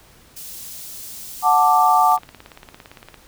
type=high-pass noise; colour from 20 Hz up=white; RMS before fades=-35 dBFS; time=0.36-2.17 s; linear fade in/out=10 ms; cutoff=4300 Hz; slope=12 dB/octave
type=chord; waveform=sine; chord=D major; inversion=first; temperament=just; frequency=734.2 / 881 / 1174.7 Hz; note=F#5 / A5 / D6; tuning=-14 / +2 / 0 cents; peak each=-16 dBFS; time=1.42-2.19 s; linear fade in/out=50 ms
type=click train; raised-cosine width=0.3 ms; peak=-23 dBFS; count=19; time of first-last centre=2.12-3.143 s; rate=17.6 Hz
effects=pink hiss -50 dBFS RMS until 3.27 s